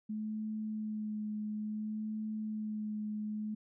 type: tone with vibrato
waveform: sine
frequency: 214.1 Hz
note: A3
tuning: 47 cents flat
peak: -35 dBFS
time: 0.09-3.55 s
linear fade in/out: 10 ms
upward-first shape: sine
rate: 0.58 Hz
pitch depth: 17 cents each way
effects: none